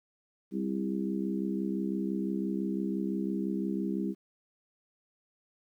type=harmonic tone with a mistuned harmonic; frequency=65.9 Hz; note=C2; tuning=13 cents sharp; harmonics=3 / 4 / 5 / 6; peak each=-32 / -36 / -35 / -40 dBFS; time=0.51-4.15 s; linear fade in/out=50 ms; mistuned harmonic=6; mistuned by=+19 cents; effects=11-bit